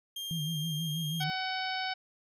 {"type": "tone with pitch glide", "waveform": "40% pulse", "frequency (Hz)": [3202, 3221], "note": ["G7", "G7"], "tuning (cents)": [36, 46], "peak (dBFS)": -35, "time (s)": [0.16, 1.24], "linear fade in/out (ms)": 5, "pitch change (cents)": 10, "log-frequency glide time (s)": [0.77, 0.98]}
{"type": "tone with vibrato", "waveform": "sine", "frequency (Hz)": 157, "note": "D#3", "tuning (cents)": 16, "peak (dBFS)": -32, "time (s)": [0.31, 1.3], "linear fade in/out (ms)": 0, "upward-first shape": "sine", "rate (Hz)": 6.2, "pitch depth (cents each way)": 100}
{"type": "harmonic tone", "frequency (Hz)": 752, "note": "F#5", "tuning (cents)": 28, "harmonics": [1, 2, 3, 4, 5, 6, 7], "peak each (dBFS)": [-35, -38, -40, -41, -42, -43, -43], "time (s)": [1.2, 1.94], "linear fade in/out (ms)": 10}
{"effects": []}